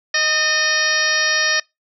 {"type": "harmonic tone with a mistuned harmonic", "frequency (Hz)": 622, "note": "D#5", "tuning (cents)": -1, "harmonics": [1, 2, 3, 4, 5, 6, 7, 8, 9], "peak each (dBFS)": [-28, -28, -18, -25, -29, -28, -26, -26, -22], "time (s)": [0.14, 1.6], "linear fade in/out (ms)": 5, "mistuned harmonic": 3, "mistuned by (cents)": -41, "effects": ["noise-tail reverb RT60 0.2 s tail -25 dB re dry"]}